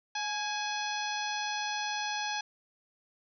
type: harmonic tone with a mistuned harmonic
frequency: 842 Hz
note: G#5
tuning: 24 cents sharp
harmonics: 1 / 2 / 3 / 4 / 5 / 6 / 7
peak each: -35 / -38 / -40 / -41 / -42 / -43 / -43 dBFS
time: 0.15-2.41 s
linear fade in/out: 5 ms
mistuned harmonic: 2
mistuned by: -40 cents
effects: none